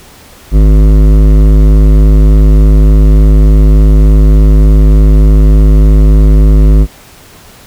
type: tone with hard clipping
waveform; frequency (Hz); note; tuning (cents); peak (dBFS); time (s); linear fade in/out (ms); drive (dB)
sine; 51.7; G#1; -7; -3; 0.51-6.87; 50; 14
effects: pink hiss -36 dBFS RMS until 7.66 s